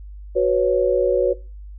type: chord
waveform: sine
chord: F# suspended fourth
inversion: none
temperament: equal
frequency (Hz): 370 / 493.9 / 554.4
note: F#4 / B4 / C#5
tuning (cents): 0 / 0 / 0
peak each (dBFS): -19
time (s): 0.35-1.34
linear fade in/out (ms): 20
effects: noise-tail reverb RT60 0.3 s tail -19 dB re dry + added 50 Hz sine -34 dBFS peak until 1.78 s